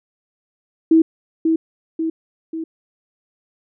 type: tone with echo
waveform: sine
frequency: 323.6 Hz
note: E4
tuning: 32 cents flat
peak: -8 dBFS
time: 0.91-1.02 s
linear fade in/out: 5 ms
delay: 540 ms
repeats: 3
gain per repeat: -5 dB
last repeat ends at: 2.64 s
effects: none